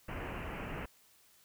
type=low-pass noise; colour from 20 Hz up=pink; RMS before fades=-41 dBFS; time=0.08-0.86 s; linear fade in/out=10 ms; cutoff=2900 Hz; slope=96 dB/octave; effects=white hiss -65 dBFS RMS until 1.44 s